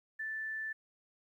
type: tone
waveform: sine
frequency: 1760 Hz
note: A6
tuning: in tune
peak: -36 dBFS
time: 0.19-0.73 s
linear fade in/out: 10 ms
effects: 12-bit